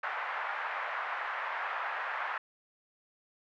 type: band-pass noise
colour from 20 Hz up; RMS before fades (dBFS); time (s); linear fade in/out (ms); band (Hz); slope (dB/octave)
white; -36; 0.03-2.38; 5; 730 to 1800; 24
effects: none